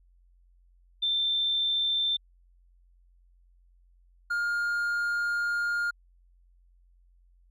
sine / triangle tone pair in turn, 3563 / 1414 Hz, A7 / F6, +21 / +21 cents, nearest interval octave + major third, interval 1600 cents, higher first, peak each -24 dBFS, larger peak neither, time 1.02-2.17 / 4.3-5.91 s, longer second, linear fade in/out 10 ms, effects added 44 Hz sine -58 dBFS peak until 7.5 s

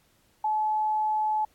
sine tone, 859 Hz, A5, 42 cents flat, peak -23 dBFS, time 0.44-1.45 s, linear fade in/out 5 ms, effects pink hiss -65 dBFS RMS until 1.54 s + AAC 64 kbps

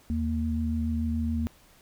sine tone pair together, 79.4 / 231.2 Hz, D#2 / A#3, +36 / -14 cents, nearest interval octave + perfect fifth, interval 1850 cents, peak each -28 dBFS, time 0.1-1.47 s, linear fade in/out 0 ms, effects pink hiss -58 dBFS RMS until 1.81 s

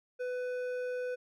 sine tone with hard clipping, 498.8 Hz, B4, 17 cents sharp, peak -35 dBFS, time 0.19-1.16 s, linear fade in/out 20 ms, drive 8 dB, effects none

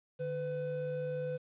triangle tone pair together, 149.44 / 503 Hz, D3 / B4, +30 / +32 cents, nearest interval octave + major sixth, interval 2102 cents, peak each -38 / -33 dBFS, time 0.19-1.38 s, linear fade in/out 20 ms, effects resampled to 8000 Hz + 11-bit

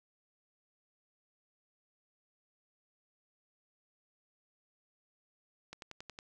click train, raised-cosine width 0.2 ms, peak -28 dBFS, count 6, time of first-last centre 5.73-6.189 s, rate 10.9 Hz, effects none

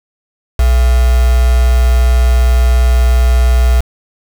sine tone with quantisation, 61.4 Hz, B1, 9 cents flat, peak -6 dBFS, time 0.59-3.81 s, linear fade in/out 5 ms, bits 3, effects none

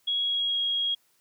sine tone with pitch glide, 3322 to 3286 Hz, G#7 to G#7, 0 to -19 cents, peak -24 dBFS, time 0.07-0.95 s, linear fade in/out 10 ms, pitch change -19 cents, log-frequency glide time 0.21-0.59 s, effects white hiss -67 dBFS RMS until 1.2 s + high-pass 80 Hz 12 dB/octave

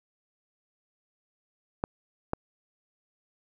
clicks, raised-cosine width 1 ms, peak -13 dBFS, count 2, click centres 1.839 / 2.334 s, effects 9-bit

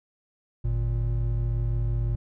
triangle tone pair together, 50.84 / 116.54 Hz, G#1 / A#2, -36 / 0 cents, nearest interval octave + major second, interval 1436 cents, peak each -24 dBFS, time 0.64-2.16 s, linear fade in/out 10 ms, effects none

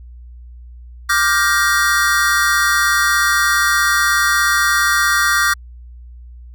square chord, G minor seventh, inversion second, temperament just, 1176 / 1411.2 / 1568 / 1881.6 Hz, D6 / F6 / G6 / Bb6, +2 / +18 / 0 / +16 cents, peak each -19 dBFS, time 1.09-5.54 s, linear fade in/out 10 ms, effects added 60 Hz sine -34 dBFS peak until 6.54 s

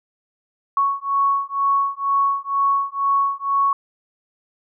sine beating tone pair, 1108.7 / 1110.8 Hz, C#6 / C#6, 0 / +3 cents, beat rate 2.1 Hz, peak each -20 dBFS, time 0.77-3.73 s, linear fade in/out 2 ms, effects none

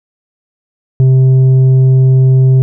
sine tone with tanh clipping, 130.81 Hz, C3, in tune, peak -5 dBFS, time 1-2.62 s, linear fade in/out 0 ms, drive 5 dB, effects none

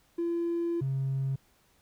triangle tone pair in turn, 340 / 134.93 Hz, F4 / C#3, -46 / -46 cents, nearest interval octave + major third, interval 1600 cents, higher first, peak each -24 dBFS, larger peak neither, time 0.18-0.81 / 0.81-1.36 s, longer first, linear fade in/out 10 ms, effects tanh soft clip ceiling -24 dBFS + pink hiss -66 dBFS RMS until 1.81 s

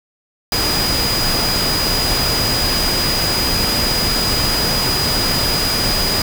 sine tone in noise, 4927 Hz, D#8, 18 cents flat, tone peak -18 dBFS, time 0.52-6.22 s, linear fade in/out 2 ms, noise pink, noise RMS -19 dBFS, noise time 0.52-6.22 s, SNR -2 dB, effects none

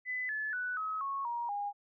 sine tone with pitch steps, 2006 / 1726.3 / 1485.5 / 1278.4 / 1100.1 / 946.7 / 814.7 Hz, B6 / A6 / F#6 / D#6 / C#6 / A#5 / G#5, +26 / -33 / +6 / +47 / -14 / +26 / -33 cents, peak -33 dBFS, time 0.05-1.73 s, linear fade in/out 50 ms, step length 240 ms, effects none

